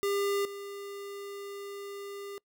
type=tone with level steps; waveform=square; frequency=401 Hz; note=G4; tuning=39 cents sharp; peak=-28 / -40 dBFS; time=0.03-2.38 s; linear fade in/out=0 ms; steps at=0.45 s; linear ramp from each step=2 ms; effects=noise-tail reverb RT60 0.1 s tail -24 dB re dry